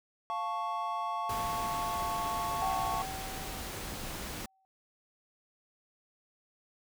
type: chord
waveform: triangle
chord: F augmented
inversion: none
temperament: equal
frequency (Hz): 698.5 / 880 / 1108.7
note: F5 / A5 / C#6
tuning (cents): 0 / 0 / 0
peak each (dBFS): -36 / -35 / -33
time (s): 0.3-3.02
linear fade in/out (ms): 0
type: noise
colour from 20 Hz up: pink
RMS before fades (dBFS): -40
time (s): 1.29-4.46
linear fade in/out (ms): 5
type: tone with exponential decay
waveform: sine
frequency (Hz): 766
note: G5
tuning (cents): -40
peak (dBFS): -30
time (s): 2.62-4.65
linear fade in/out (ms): 0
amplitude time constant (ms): 440
effects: none